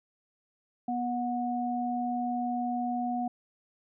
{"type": "tone pair together", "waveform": "sine", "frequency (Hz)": [243.6, 730], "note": ["B3", "F#5"], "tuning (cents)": [-24, -24], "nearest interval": "octave + perfect fifth", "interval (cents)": 1900, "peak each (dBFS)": [-31, -31], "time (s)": [0.88, 3.28], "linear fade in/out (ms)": 5, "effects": []}